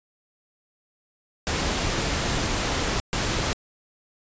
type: noise bursts at uneven times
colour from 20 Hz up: pink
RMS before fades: -25 dBFS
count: 2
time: 1.47-3 / 3.13-3.53 s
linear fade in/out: 0 ms
effects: resampled to 16000 Hz